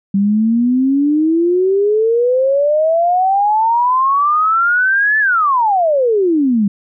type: exponential two-way sweep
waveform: sine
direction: up then down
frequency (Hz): 194.4 to 1760 to 194.4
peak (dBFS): -10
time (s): 0.14-6.68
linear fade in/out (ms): 5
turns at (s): 5.19
effects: none